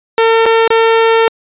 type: tone with dropouts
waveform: sawtooth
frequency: 452.8 Hz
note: A4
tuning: 50 cents sharp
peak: -3 dBFS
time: 0.18-1.28 s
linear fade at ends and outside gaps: 1 ms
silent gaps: 0.457-0.462 / 0.677-0.704 s
effects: resampled to 8000 Hz